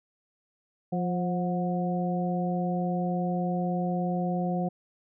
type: harmonic tone with a mistuned harmonic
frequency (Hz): 176.6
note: F3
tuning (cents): +20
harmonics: 1 / 2 / 3 / 4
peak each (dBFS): -27 / -36 / -35 / -33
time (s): 0.92-4.69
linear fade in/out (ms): 10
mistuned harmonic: 4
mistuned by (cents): +50
effects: none